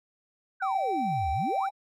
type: exponential two-way sweep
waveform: sine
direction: down then up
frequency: 1600 to 67.7 to 1600 Hz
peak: -30 dBFS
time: 0.6-1.67 s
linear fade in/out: 20 ms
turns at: 1.31 s
type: tone with pitch glide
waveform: triangle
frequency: 772 to 776.9 Hz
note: G5 to G5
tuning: -27 to -16 cents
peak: -25 dBFS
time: 0.62-1.69 s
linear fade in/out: 5 ms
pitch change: +11 cents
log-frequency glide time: 0.88-1.2 s
effects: AAC 48 kbps